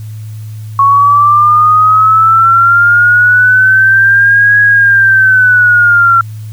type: linear two-way sweep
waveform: sine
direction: up then down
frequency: 1102 to 1661.2 to 1358 Hz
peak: -3 dBFS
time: 0.79-6.21 s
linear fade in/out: 2 ms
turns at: 4.6 s
effects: added 108 Hz sine -21 dBFS peak until 6.52 s + white hiss -43 dBFS RMS until 6.52 s